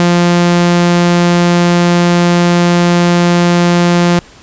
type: tone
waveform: sawtooth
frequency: 174.1 Hz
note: F3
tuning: 5 cents flat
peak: -3 dBFS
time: 0-4.19 s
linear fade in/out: 0 ms
effects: pink hiss -39 dBFS RMS until 4.42 s + resampled to 16000 Hz